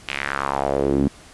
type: tone with band-pass filter sweep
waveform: sawtooth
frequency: 69.3 Hz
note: C#2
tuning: in tune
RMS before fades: -22 dBFS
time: 0.08-1.08 s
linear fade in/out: 0 ms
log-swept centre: 2800 to 240 Hz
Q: 2.9
effects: pink hiss -46 dBFS RMS until 1.33 s + resampled to 24000 Hz